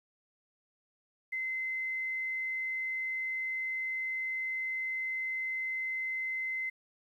sine tone, 2060 Hz, C7, 28 cents flat, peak -32 dBFS, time 1.32-6.7 s, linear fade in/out 10 ms, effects 11-bit

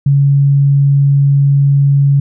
sine tone, 140.2 Hz, C#3, 20 cents sharp, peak -6 dBFS, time 0.06-2.2 s, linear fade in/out 5 ms, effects none

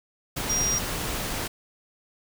sine tone in noise, 5700 Hz, F8, 34 cents sharp, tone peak -23 dBFS, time 0.49-0.79 s, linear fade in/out 10 ms, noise pink, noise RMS -30 dBFS, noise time 0.36-1.48 s, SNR +4 dB, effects none

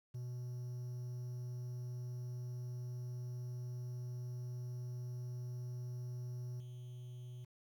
triangle tone with level steps, 123.47 Hz, B2, in tune, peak -39 / -44 dBFS, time 0.14-7.45 s, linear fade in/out 10 ms, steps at 6.6 s, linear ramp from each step 2 ms, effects 11-bit

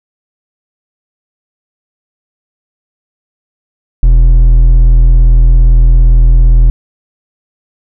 sine tone with hard clipping, 41.2 Hz, E1, in tune, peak -3 dBFS, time 4.03-6.7 s, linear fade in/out 0 ms, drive 5 dB, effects none

